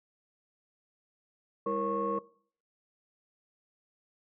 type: tone cluster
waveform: sine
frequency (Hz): 201.2 / 326.4 / 468.6 / 546 / 1097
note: G3 / E4 / A#4 / C#5 / C#6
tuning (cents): +45 / -17 / +9 / -26 / -18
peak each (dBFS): -38 / -38 / -31 / -37 / -33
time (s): 1.66-2.19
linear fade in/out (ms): 5
effects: noise-tail reverb RT60 0.5 s tail -20 dB re dry + tanh soft clip ceiling -20 dBFS